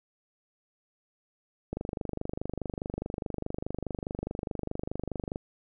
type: click train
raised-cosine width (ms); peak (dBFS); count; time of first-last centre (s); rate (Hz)
2; -19; 91; 1.73-5.359; 24.8
effects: none